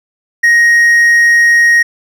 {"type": "tone", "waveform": "triangle", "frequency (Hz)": 1876, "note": "A#6", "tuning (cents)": 11, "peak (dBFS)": -3, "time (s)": [0.43, 1.83], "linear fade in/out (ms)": 10, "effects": []}